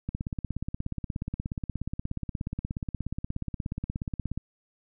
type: click train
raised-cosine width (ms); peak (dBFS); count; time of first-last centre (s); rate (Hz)
5; -19; 73; 0.09-4.376; 16.8
effects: none